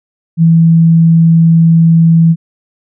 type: tone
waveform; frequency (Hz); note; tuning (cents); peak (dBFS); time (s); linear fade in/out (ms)
sine; 164.81; E3; 0; -3; 0.37-2.36; 50
effects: none